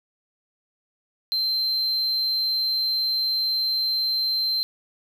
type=tone; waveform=triangle; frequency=4119 Hz; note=C8; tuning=28 cents flat; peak=-20 dBFS; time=1.32-4.63 s; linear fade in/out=0 ms; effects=none